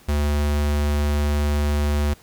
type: tone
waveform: square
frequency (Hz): 73.42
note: D2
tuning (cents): 0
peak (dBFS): -19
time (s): 0.08-2.14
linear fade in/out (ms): 10
effects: pink hiss -51 dBFS RMS until 2.22 s